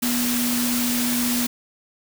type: tone in noise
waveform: sine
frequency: 242.7 Hz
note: B3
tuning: 30 cents flat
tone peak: -22 dBFS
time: 0.02-1.47 s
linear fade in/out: 10 ms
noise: white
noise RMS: -25 dBFS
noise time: 0.02-1.47 s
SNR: 0 dB
effects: none